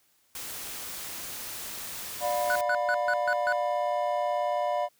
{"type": "noise", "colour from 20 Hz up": "white", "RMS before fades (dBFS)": -38, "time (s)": [0.35, 2.61], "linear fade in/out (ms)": 2}
{"type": "chord", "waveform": "triangle", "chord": "B diminished", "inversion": "first", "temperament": "just", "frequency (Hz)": [592.7, 711.2, 987.8], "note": ["D5", "F5", "B5"], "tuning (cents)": [16, 31, 0], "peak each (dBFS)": [-27, -27, -31], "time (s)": [2.2, 4.89], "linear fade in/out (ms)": 50}
{"type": "tone bursts", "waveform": "triangle", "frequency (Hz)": 1480, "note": "F#6", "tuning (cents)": 0, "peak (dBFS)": -23, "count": 6, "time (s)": [2.5, 3.524], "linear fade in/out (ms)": 0, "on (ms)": 54, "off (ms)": 140}
{"effects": ["white hiss -67 dBFS RMS until 4.99 s"]}